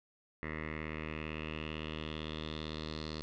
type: tone with low-pass filter sweep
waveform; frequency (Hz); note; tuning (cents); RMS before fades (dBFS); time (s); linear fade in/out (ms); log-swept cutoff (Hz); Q
10% pulse; 77.78; D#2; 0; -41; 0.43-3.22; 0; 2000 to 4400; 5
effects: none